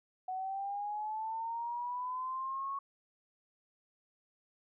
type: linear sweep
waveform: sine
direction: up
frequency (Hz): 740 to 1108.7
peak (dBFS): -35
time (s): 0.28-2.79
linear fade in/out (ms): 5
effects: none